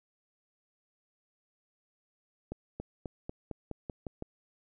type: accelerating click train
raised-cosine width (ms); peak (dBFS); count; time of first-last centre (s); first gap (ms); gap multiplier
2; -24; 9; 2.52-4.224; 280; 0.92
effects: none